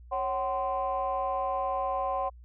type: tone cluster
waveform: sine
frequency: 549 / 756 / 1039 Hz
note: C#5 / F#5 / C6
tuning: -17 / +37 / -12 cents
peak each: -32 / -30 / -31 dBFS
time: 0.11-2.3 s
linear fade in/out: 20 ms
effects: tanh soft clip ceiling -20 dBFS + added 60 Hz sine -47 dBFS peak until 2.44 s